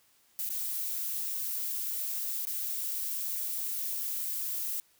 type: noise with dropouts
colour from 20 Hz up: violet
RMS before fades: -34 dBFS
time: 0.39-4.8 s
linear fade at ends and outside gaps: 0 ms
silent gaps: 0.491-0.503 / 2.452-2.47 s
effects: white hiss -66 dBFS RMS until 4.99 s